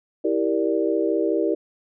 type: chord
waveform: sine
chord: E half-diminished seventh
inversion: none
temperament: equal with one note detuned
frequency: 327.2 / 392 / 466.2 / 587.3 Hz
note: E4 / G4 / Bb4 / D5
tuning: -13 / 0 / 0 / 0 cents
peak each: -23 / -24 / -25 / -27 dBFS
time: 0.24-1.55 s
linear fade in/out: 10 ms
effects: none